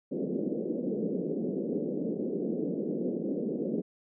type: band-pass noise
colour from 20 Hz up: pink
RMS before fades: -32 dBFS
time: 0.11-3.82 s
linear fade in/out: 20 ms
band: 180 to 510 Hz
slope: 48 dB/octave
effects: none